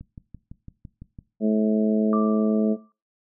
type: click train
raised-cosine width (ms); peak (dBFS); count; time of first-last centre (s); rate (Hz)
5; -27; 8; 0.01-1.188; 5.94
type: harmonic tone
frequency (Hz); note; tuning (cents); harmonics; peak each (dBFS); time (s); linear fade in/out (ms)
108; A2; -32; 2 / 3 / 4 / 5 / 6; -19 / -29 / -27 / -31 / -31; 1.4-2.77; 50
type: tone with exponential decay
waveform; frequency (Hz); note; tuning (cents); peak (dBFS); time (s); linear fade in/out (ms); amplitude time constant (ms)
sine; 1174.7; D6; 0; -24; 2.13-2.92; 1; 170
effects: noise-tail reverb RT60 0.3 s tail -19 dB re dry